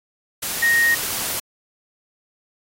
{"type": "tone in noise", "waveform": "sine", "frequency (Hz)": 1864.7, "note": "A#6", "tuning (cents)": 0, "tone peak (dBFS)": -14, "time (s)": [0.62, 0.95], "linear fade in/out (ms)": 10, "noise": "white", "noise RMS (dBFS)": -25, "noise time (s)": [0.42, 1.4], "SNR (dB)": 8, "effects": ["AAC 48 kbps"]}